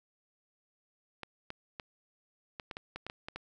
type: clicks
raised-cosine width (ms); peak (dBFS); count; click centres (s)
0.3; -24; 11; 1.233 / 1.504 / 1.798 / 2.598 / 2.712 / 2.769 / 2.96 / 3.066 / 3.099 / 3.285 / 3.36
effects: none